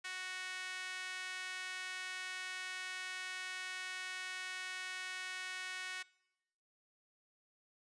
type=tone with high-pass filter; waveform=sawtooth; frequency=370 Hz; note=F#4; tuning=in tune; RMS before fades=-44 dBFS; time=0.04-6.03 s; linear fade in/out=10 ms; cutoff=1800 Hz; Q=1.9; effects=noise-tail reverb RT60 0.9 s tail -23 dB re dry + resampled to 22050 Hz